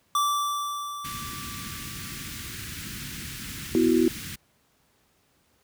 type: tone with exponential decay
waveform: square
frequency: 1165 Hz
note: D6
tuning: 14 cents flat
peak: -21 dBFS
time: 0.15-2.68 s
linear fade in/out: 2 ms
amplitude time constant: 550 ms
type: band-stop noise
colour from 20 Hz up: pink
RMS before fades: -36 dBFS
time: 1.04-4.36 s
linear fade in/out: 10 ms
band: 290 to 1500 Hz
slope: 24 dB/octave
type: chord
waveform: sine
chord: B suspended fourth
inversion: none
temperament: equal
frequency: 246.9 / 329.6 / 370 Hz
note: B3 / E4 / F#4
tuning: 0 / 0 / 0 cents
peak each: -23 / -21 / -23 dBFS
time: 3.75-4.08 s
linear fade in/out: 0 ms
effects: pink hiss -66 dBFS RMS until 5.63 s + high-pass 60 Hz 12 dB/octave